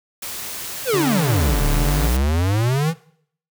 white noise, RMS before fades -30 dBFS, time 0.22-2.17 s, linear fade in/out 5 ms
square exponential two-way sweep, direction down then up, 558 to 34.94 to 170.5 Hz, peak -17 dBFS, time 0.85-2.94 s, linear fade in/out 50 ms, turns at 1.67 s
sawtooth tone, 145.8 Hz, D3, 12 cents flat, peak -18 dBFS, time 0.93-2.08 s, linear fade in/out 10 ms
effects noise-tail reverb RT60 0.6 s tail -19 dB re dry

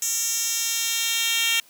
10% pulse tone with high-pass filter sweep, 459.3 Hz, A#4, 26 cents flat, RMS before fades -24 dBFS, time 0.02-1.6 s, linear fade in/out 2 ms, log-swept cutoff 6500 to 3100 Hz, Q 2.1, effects white hiss -54 dBFS RMS until 1.69 s

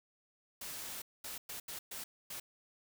white noise bursts at uneven times, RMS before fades -44 dBFS, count 6, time 0.61-1.02 / 1.24-1.38 / 1.49-1.6 / 1.68-1.79 / 1.91-2.04 / 2.3-2.4 s, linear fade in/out 5 ms, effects none

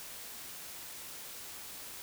silence, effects white hiss -46 dBFS RMS until 2.02 s

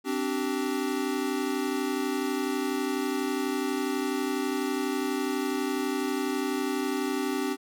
square chord, C suspended second, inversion none, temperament equal with one note detuned, 261.6 / 293.7 / 385.9 Hz, C4 / D4 / G4, 0 / 0 / -27 cents, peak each -32 dBFS, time 0.04-7.57 s, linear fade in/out 50 ms, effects none

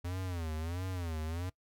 square tone with vibrato, 85.5 Hz, F2, 36 cents flat, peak -36 dBFS, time 0.04-1.5 s, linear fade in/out 10 ms, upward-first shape sine, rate 1.5 Hz, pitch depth 160 cents each way, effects noise-tail reverb RT60 0.1 s tail -21 dB re dry

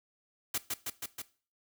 white noise with echo, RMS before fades -32 dBFS, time 0.54-0.58 s, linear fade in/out 5 ms, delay 160 ms, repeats 4, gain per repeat -2 dB, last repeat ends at 1.22 s, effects noise-tail reverb RT60 0.4 s tail -18 dB re dry

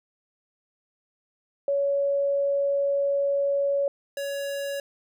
sine / square tone pair in turn, 561 / 561 Hz, C#5 / C#5, +21 / +21 cents, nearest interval unison, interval 0 cents, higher neither, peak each -21 / -29 dBFS, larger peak first, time 1.68-3.88 / 4.17-4.8 s, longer first, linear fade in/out 2 ms, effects none

